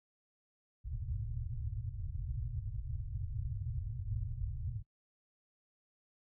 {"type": "low-pass noise", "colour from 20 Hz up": "white", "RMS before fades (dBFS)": -39, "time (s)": [0.84, 4.83], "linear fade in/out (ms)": 20, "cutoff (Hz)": 130, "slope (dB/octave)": 96, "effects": ["noise-tail reverb RT60 0.1 s tail -23 dB re dry"]}